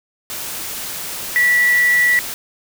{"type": "tone in noise", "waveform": "sine", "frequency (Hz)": 1952, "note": "B6", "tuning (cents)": -21, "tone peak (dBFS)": -11, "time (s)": [1.36, 2.19], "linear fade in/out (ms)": 0, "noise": "white", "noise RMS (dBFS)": -27, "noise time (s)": [0.3, 2.34], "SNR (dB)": 13, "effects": []}